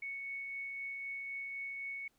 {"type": "tone with tremolo", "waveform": "sine", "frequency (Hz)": 2217, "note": "C#7", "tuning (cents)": 0, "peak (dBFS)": -38, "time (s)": [0.02, 2.08], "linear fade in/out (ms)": 5, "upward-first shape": "triangle", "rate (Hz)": 3.9, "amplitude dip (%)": 25, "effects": ["pink hiss -75 dBFS RMS until 2.18 s"]}